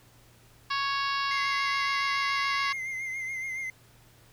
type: harmonic tone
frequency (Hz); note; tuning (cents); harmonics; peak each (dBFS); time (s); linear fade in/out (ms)
554.4; C#5; 0; 2 / 3 / 4 / 5 / 6 / 7 / 8 / 9 / 10; -29 / -34 / -38 / -37 / -41 / -40 / -39 / -40 / -44; 0.7-2.73; 10
type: tone with vibrato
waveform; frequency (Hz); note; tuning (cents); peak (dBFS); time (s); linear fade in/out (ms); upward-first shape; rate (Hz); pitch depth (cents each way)
triangle; 2093; C7; 0; -30; 1.31-3.7; 2; triangle; 7.1; 48
effects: added 117 Hz sine -59 dBFS peak until 4.32 s + pink hiss -59 dBFS RMS until 4.32 s